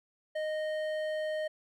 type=tone with hard clipping; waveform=sine; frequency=619 Hz; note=D#5; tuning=9 cents flat; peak=-33 dBFS; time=0.35-1.48 s; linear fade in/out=10 ms; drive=10 dB; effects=none